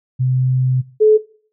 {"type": "tone pair in turn", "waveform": "sine", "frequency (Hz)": [128.7, 430.2], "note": ["C3", "A4"], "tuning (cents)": [-28, -39], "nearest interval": "octave + major sixth", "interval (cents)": 2089, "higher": "second", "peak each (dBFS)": [-13, -7], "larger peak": "second", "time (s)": [[0.19, 0.82], [1, 1.18]], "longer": "first", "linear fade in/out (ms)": 20, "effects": ["noise-tail reverb RT60 0.5 s tail -19 dB re dry"]}